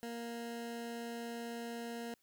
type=tone; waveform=20% pulse; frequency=234 Hz; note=A#3; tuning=7 cents sharp; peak=-36 dBFS; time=0.03-2.14 s; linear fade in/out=0 ms; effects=white hiss -75 dBFS RMS until 2.22 s